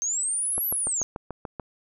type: linear two-way sweep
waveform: sine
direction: up then down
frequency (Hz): 6272 to 11930 to 6272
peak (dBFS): -24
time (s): 0.02-1.03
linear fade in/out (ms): 0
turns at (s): 0.68
type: click train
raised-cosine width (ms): 1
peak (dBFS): -19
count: 8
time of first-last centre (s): 0.58-1.597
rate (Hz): 6.88
effects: none